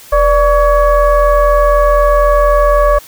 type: tone with frequency modulation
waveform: sine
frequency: 587 Hz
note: D5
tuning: 1 cent flat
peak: -6 dBFS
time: 0.12-2.99 s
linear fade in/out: 10 ms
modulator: 545 Hz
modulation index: 1.1
effects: white hiss -37 dBFS RMS until 3.07 s